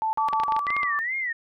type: tone bursts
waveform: sine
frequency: 880 Hz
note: A5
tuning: in tune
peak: -22 dBFS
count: 4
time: 0.02-0.592 s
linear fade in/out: 0 ms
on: 110 ms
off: 44 ms
type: tone with pitch glide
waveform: sine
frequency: 1150 to 1158 Hz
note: D6 to D6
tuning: -37 to -25 cents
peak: -25 dBFS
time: 0.18-0.99 s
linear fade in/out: 0 ms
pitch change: +12 cents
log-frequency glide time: 0.46-0.67 s
type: clicks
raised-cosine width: 0.3 ms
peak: -17 dBFS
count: 10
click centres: 0.287 / 0.333 / 0.4 / 0.435 / 0.522 / 0.565 / 0.668 / 0.704 / 0.766 / 0.832 s
type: tone with vibrato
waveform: sine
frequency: 1947 Hz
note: B6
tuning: 25 cents flat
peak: -25 dBFS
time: 0.67-1.33 s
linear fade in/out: 10 ms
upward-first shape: sine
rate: 2.5 Hz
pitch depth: 160 cents each way
effects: none